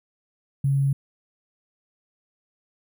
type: tone with sample-and-hold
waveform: sine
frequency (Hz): 138.1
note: C#3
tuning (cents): -6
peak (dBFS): -18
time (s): 0.64-0.93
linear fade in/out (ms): 5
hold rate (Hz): 11025
effects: none